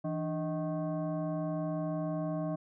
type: tone with frequency modulation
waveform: sine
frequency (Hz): 164.81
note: E3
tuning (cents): 0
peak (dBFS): -31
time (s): 0.04-2.56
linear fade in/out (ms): 10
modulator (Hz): 463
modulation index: 1.2
effects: none